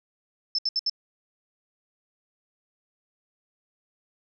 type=tone bursts; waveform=sine; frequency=5274 Hz; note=E8; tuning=in tune; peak=-22 dBFS; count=4; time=0.55-0.897 s; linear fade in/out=2 ms; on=35 ms; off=69 ms; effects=none